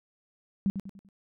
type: tone with echo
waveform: sine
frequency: 196 Hz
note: G3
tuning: in tune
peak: -22 dBFS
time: 0.66-0.7 s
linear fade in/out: 0 ms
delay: 97 ms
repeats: 4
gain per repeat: -8 dB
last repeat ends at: 1.088 s
effects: none